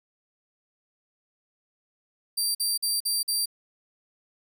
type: tone bursts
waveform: 20% pulse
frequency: 4699 Hz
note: D8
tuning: in tune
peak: -18 dBFS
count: 5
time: 2.37-3.458 s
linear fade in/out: 10 ms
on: 180 ms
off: 47 ms
effects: none